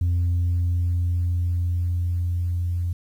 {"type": "tone with level ramp", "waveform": "sine", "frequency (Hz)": 87.31, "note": "F2", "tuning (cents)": 0, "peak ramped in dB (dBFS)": [-16, -21], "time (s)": [0.01, 2.93], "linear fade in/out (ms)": 5, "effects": ["tanh soft clip ceiling -17 dBFS", "9-bit"]}